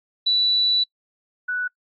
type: tone pair in turn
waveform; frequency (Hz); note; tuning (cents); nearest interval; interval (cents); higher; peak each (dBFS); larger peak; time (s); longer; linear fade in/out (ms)
sine; 3954 / 1481.1; B7 / F#6; +1 / +1; octave + perfect fourth; 1700; first; -16 / -22; first; 0.26-0.84 / 1.48-1.68; first; 10
effects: noise-tail reverb RT60 0.1 s tail -26 dB re dry + AAC 48 kbps